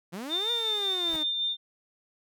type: linear two-way sweep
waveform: sawtooth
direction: up then down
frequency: 160.2 to 480.4 to 297.5 Hz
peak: -31 dBFS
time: 0.12-1.24 s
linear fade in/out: 20 ms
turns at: 0.51 s
type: tone with tremolo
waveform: sine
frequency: 3603 Hz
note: A7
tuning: 40 cents sharp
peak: -25 dBFS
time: 0.29-1.57 s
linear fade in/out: 50 ms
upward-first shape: sine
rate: 5.4 Hz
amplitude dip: 30%
type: noise with exponential growth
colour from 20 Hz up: pink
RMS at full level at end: -40 dBFS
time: 0.97-1.16 s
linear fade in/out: 0 ms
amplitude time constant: 41 ms
effects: none